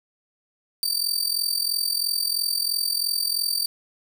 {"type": "tone with amplitude modulation", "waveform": "sawtooth", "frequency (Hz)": 4633, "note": "D8", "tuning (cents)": -24, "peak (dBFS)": -16, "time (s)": [0.83, 3.66], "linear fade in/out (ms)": 0, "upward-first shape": "sine", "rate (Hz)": 43, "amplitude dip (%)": 80, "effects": []}